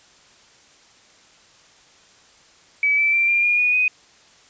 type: tone with pitch steps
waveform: sine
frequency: 2289 / 2322 / 2356 / 2390 / 2425 / 2460 / 2496 Hz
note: D7 / D7 / D7 / D7 / D#7 / D#7 / D#7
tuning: -45 / -20 / +5 / +30 / -45 / -20 / +5 cents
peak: -15 dBFS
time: 2.83-3.88 s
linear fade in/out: 2 ms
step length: 150 ms
effects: white hiss -52 dBFS RMS until 4.49 s + resampled to 16000 Hz